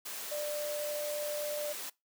sine tone in noise, 593 Hz, D5, 17 cents sharp, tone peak -34 dBFS, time 0.31-1.73 s, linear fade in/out 10 ms, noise white, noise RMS -41 dBFS, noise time 0.05-1.9 s, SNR +4 dB, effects noise-tail reverb RT60 0.2 s tail -22 dB re dry + high-pass 300 Hz 12 dB/octave

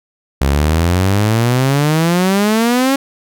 sawtooth exponential sweep, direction up, 66.4 to 277.2 Hz, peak -7 dBFS, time 0.41-2.96 s, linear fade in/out 5 ms, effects none

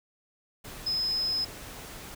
sine tone in noise, 5100 Hz, D#8, 42 cents sharp, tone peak -26 dBFS, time 0.86-1.45 s, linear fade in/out 10 ms, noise pink, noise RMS -43 dBFS, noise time 0.64-2.15 s, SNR +14 dB, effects none

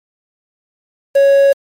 triangle tone with quantisation, 554.4 Hz, C#5, in tune, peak -4 dBFS, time 1.15-1.53 s, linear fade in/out 10 ms, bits 5, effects MP3 64 kbps

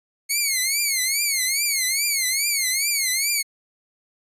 10% pulse tone with vibrato, 2187 Hz, C#7, 24 cents flat, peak -11 dBFS, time 0.29-3.43 s, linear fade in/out 20 ms, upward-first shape triangle, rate 2.4 Hz, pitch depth 170 cents each way, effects resampled to 32000 Hz

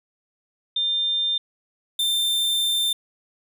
sine / 45% pulse tone pair in turn, 3600 / 3582 Hz, A7 / A7, +39 / +30 cents, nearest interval unison, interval 9 cents, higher first, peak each -20 dBFS, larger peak neither, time 0.76-1.38 / 1.99-2.93 s, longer second, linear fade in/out 5 ms, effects none

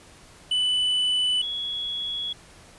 triangle / sine tone pair in turn, 2988 / 3358 Hz, F#7 / G#7, +16 / +18 cents, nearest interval major second, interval 202 cents, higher second, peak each -19 / -27 dBFS, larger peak first, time 0.51-1.42 / 1.42-2.33 s, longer neither, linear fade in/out 5 ms, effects pink hiss -50 dBFS RMS until 2.78 s + resampled to 24000 Hz

